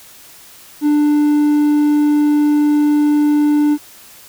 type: tone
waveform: triangle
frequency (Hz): 296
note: D4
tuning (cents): +14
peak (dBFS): -8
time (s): 0.81-3.78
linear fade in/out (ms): 50
effects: white hiss -41 dBFS RMS until 4.28 s